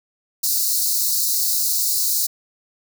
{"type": "high-pass noise", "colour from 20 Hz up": "white", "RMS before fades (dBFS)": -20, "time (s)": [0.43, 2.27], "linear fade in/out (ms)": 10, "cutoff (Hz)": 4000, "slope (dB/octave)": 96, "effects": []}